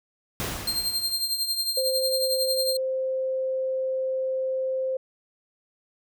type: noise with exponential decay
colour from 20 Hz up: pink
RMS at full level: -28 dBFS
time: 0.4-1.55 s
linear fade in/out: 0 ms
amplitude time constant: 250 ms
type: tone with tremolo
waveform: sawtooth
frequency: 4183 Hz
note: C8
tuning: 1 cent flat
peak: -19 dBFS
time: 0.67-2.77 s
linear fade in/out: 5 ms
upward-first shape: triangle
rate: 11 Hz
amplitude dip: 70%
type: tone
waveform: sine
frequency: 523.3 Hz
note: C5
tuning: in tune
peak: -24 dBFS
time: 1.77-4.97 s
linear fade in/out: 5 ms
effects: none